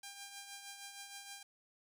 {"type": "tone with tremolo", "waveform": "5% pulse", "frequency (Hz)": 799, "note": "G5", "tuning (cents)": 33, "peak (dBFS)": -34, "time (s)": [0.03, 1.43], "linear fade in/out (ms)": 5, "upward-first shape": "triangle", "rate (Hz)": 6.4, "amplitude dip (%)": 55, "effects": []}